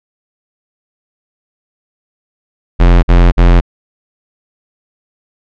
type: tone bursts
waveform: square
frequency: 43.55 Hz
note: F1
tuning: 4 cents flat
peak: -4 dBFS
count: 3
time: 2.79-3.61 s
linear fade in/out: 20 ms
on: 240 ms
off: 50 ms
effects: low-pass 3000 Hz 12 dB/octave